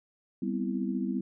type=chord; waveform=sine; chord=C major seventh; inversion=second; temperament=equal; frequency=196 / 246.9 / 261.6 / 329.6 Hz; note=G3 / B3 / C4 / E4; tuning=0 / 0 / 0 / 0 cents; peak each=-32 / -33 / -36 / -36 dBFS; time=0.42-1.21 s; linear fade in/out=5 ms; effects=none